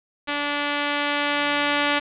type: tone with level ramp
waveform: 5% pulse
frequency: 290 Hz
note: D4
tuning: 22 cents flat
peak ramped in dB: -12 to -7 dBFS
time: 0.27-2 s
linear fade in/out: 20 ms
effects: resampled to 8000 Hz + 7-bit